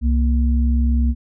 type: tone pair together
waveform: sine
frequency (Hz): 65.8 / 234.5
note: C2 / A#3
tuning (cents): +10 / +11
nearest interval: octave + minor seventh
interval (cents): 2201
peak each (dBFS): -14 / -22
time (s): 0.01-1.15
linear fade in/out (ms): 50
effects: none